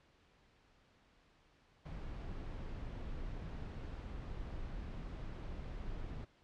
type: noise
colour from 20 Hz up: brown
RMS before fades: -44 dBFS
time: 1.85-6.25 s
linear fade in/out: 10 ms
effects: pink hiss -69 dBFS RMS until 6.43 s + low-pass 4000 Hz 12 dB/octave